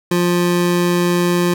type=tone pair together; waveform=square; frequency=175.6 / 351.2 Hz; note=F3 / F4; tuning=+10 / +10 cents; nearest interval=octave; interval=1200 cents; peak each=-17 dBFS; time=0.11-1.54 s; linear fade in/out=5 ms; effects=none